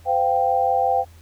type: chord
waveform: sine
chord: C suspended fourth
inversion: none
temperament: equal with one note detuned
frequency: 513.1 / 698.5 / 784 Hz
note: C5 / F5 / G5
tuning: -34 / 0 / 0 cents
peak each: -23 / -22 / -19 dBFS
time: 0.05-1.05 s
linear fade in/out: 50 ms
effects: added 83 Hz sine -44 dBFS peak until 1.21 s + pink hiss -54 dBFS RMS until 1.21 s